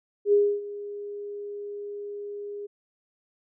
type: tone with ADSR envelope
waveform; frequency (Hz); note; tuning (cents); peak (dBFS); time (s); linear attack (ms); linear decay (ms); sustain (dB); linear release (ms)
sine; 409.3; G#4; -25; -15; 0.25-2.67; 77; 280; -18; 15
effects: none